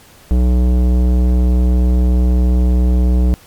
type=tone with tanh clipping; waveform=sine; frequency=61.6 Hz; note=B1; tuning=4 cents flat; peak=-11 dBFS; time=0.31-3.34 s; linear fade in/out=0 ms; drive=16 dB; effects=pink hiss -44 dBFS RMS until 3.46 s + MP3 96 kbps